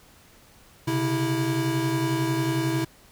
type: tone cluster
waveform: square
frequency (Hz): 129.2 / 140.3 / 327.1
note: C3 / C#3 / E4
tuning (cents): -21 / +21 / -13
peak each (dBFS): -28 / -32 / -26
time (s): 0.87-2.85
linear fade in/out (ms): 10
effects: pink hiss -54 dBFS RMS until 3.11 s